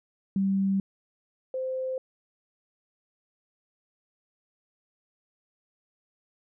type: tone pair in turn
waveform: sine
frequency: 194.5 / 519.3 Hz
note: G3 / C5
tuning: -13 / -13 cents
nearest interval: octave + perfect fourth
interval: 1700 cents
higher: second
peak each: -22 / -28 dBFS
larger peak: first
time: 0.36-0.8 / 1.54-1.98 s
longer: neither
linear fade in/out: 2 ms
effects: none